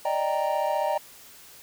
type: chord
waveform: triangle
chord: Eb major seventh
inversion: third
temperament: equal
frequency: 587.3 / 622.3 / 784 / 932.3 Hz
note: D5 / Eb5 / G5 / Bb5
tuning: 0 / 0 / 0 / 0 cents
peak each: -27 dBFS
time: 0.05-0.98 s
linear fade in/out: 5 ms
effects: white hiss -49 dBFS RMS until 1.62 s